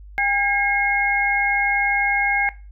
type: tone cluster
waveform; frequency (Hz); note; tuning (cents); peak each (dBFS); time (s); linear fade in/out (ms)
sine; 803 / 1625 / 2156; G5 / G#6 / C#7; +41 / -38 / -49; -23 / -23 / -20; 0.18-2.49; 0
effects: noise-tail reverb RT60 0.3 s tail -18 dB re dry + added 50 Hz sine -38 dBFS peak until 2.71 s

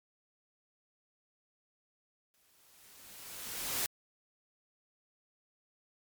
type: noise with exponential growth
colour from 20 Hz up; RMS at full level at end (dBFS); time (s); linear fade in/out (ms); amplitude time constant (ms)
white; -32; 2.34-3.86; 0; 330
effects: MP3 96 kbps

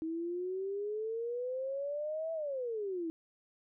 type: exponential two-way sweep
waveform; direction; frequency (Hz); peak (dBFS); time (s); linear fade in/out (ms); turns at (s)
sine; up then down; 318.1 to 659 to 318.1; -34; 0.02-3.1; 0; 2.33
effects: none

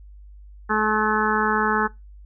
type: harmonic tone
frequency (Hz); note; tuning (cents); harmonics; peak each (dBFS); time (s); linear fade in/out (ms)
214.9; A3; -41; 1 / 2 / 4 / 5 / 6 / 7 / 8; -26 / -26 / -26 / -26 / -26 / -26 / -26; 0.69-1.88; 20
effects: noise-tail reverb RT60 0.2 s tail -21 dB re dry + added 50 Hz sine -41 dBFS peak until 2.25 s

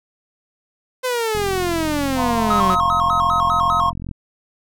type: exponential sweep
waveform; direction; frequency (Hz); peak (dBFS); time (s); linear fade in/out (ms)
sawtooth; down; 517 to 181.1; -15; 1.03-2.76; 20
type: click train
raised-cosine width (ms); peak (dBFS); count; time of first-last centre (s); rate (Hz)
5; -18; 122; 1.35-4.113; 43.8
type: chord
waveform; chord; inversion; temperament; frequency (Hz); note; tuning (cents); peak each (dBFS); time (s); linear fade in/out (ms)
sine; F suspended fourth; none; equal; 698.5 / 932.3 / 1046.5; F5 / Bb5 / C6; 0 / 0 / 0; -24; 2.15-3.93; 50
type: tone with vibrato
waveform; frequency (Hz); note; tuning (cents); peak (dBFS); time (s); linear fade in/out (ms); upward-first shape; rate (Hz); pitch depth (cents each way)
triangle; 1174.7; D6; 0; -14; 2.5-3.9; 5; square; 5; 140
effects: none

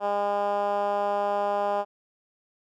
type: tone with band-pass filter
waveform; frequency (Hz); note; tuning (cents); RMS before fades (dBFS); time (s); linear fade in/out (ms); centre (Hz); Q
10% pulse; 203.3; G#3; -37; -26; 0-1.85; 50; 720; 2.5
effects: none

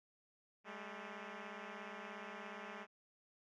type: beating tone pair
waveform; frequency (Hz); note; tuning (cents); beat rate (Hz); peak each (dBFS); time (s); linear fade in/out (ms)
5% pulse; 199.1 / 216.1; G3 / A3; +27 / -31; 17; -38 / -38; 0.64-2.87; 50
effects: low-pass 3000 Hz 12 dB/octave

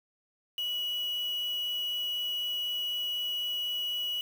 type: tone with quantisation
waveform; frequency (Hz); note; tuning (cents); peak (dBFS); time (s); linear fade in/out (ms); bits
sine; 2926; F#7; -20; -30; 0.58-4.21; 2; 7
effects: none

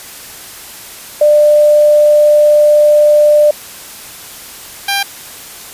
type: tone pair in turn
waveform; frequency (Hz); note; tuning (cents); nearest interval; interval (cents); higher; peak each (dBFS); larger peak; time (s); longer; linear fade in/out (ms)
sine / 10% pulse; 596 / 795.6; D5 / G5; +25 / +25; perfect fourth; 500; second; -4; neither; 1.21-3.51 / 4.88-5.03; first; 5
effects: white hiss -31 dBFS RMS until 5.73 s + resampled to 32000 Hz

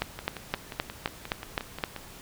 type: two click trains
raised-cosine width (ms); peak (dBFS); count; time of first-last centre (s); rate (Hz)
0.3; -20 / -10; 11 / 8; 0.19-1.963 / 0.02-1.838; 5.64 / 3.85
effects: pink hiss -47 dBFS RMS until 2.21 s

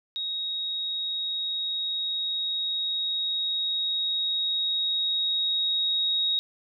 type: tone with level ramp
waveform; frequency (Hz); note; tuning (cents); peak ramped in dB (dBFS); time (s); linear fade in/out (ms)
sine; 3775; A#7; +21; -28 to -22; 0.16-6.39; 0
effects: none

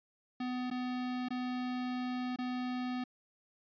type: tone with dropouts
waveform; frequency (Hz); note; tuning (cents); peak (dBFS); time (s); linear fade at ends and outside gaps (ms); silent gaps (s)
square; 250.5; B3; +25; -35; 0.4-3.04; 5; 0.702-0.711 / 1.286-1.305 / 2.361-2.386
effects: resampled to 11025 Hz

